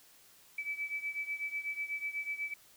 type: beating tone pair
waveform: sine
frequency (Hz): 2300 / 2308.1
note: D7 / D7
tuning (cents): -37 / -31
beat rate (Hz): 8.1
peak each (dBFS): -37 / -40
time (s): 0.58-2.54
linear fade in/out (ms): 5
effects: white hiss -61 dBFS RMS until 2.76 s